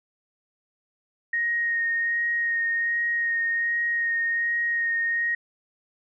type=tone with vibrato; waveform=sine; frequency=1864.7 Hz; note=A#6; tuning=in tune; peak=-22 dBFS; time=1.33-5.35 s; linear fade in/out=5 ms; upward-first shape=sine; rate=1.3 Hz; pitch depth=14 cents each way; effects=none